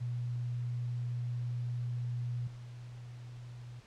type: tone with level steps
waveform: sine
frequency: 121.1 Hz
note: B2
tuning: 34 cents flat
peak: -33 / -44 dBFS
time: 0-3.81 s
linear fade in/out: 20 ms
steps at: 2.47 s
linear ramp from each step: 5 ms
effects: pink hiss -60 dBFS RMS until 3.86 s + low-pass 6000 Hz 12 dB/octave